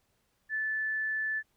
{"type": "tone", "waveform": "sine", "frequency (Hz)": 1747, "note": "A6", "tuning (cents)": -13, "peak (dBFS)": -29, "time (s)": [0.49, 1.43], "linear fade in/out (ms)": 50, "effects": ["pink hiss -74 dBFS RMS until 1.56 s"]}